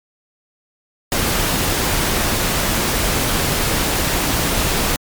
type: noise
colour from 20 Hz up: pink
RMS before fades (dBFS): -18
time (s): 1.12-4.96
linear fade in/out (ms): 0
effects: MP3 96 kbps